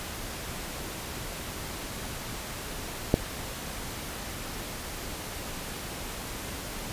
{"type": "click", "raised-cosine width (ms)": 2, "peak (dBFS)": -5, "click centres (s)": 3.141, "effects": ["pink hiss -37 dBFS RMS until 6.92 s", "resampled to 32000 Hz"]}